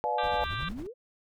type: chord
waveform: sine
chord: B diminished seventh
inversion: none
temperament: just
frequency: 493.9 / 592.7 / 711.2 / 853.4 Hz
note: B4 / D5 / F5 / Ab5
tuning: 0 / +16 / +31 / +47 cents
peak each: -34 / -34 / -33 / -29 dBFS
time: 0.04-0.44 s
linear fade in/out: 0 ms
type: harmonic tone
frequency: 393.2 Hz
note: G4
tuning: 5 cents sharp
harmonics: 3 / 4 / 5 / 6 / 7 / 8 / 9 / 10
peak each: -36 / -37 / -48 / -45 / -44 / -47 / -41 / -44 dBFS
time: 0.18-0.69 s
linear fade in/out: 5 ms
type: noise with tremolo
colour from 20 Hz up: brown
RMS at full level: -39 dBFS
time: 0.23-0.87 s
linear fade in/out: 5 ms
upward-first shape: sine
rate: 11 Hz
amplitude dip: 70%
type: exponential sweep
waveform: sine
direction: up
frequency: 45.02 to 535 Hz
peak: -36 dBFS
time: 0.35-0.94 s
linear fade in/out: 50 ms
effects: none